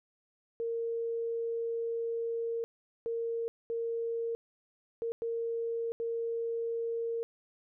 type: tone bursts at uneven times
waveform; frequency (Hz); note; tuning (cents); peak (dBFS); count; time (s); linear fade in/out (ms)
sine; 461.6; A#4; -17; -31; 6; 0.6-2.64 / 3.06-3.48 / 3.7-4.35 / 5.02-5.12 / 5.22-5.92 / 6-7.23; 0
effects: none